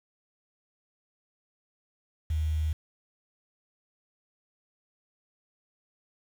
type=tone with quantisation; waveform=sine; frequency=77.78 Hz; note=D#2; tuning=in tune; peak=-25 dBFS; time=2.3-2.73 s; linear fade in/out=5 ms; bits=8; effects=none